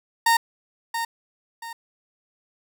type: tone with echo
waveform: 30% pulse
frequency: 922 Hz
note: A#5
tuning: 19 cents flat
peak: -13 dBFS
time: 0.26-0.37 s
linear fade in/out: 5 ms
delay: 680 ms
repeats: 2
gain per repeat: -9 dB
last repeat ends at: 1.73 s
effects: none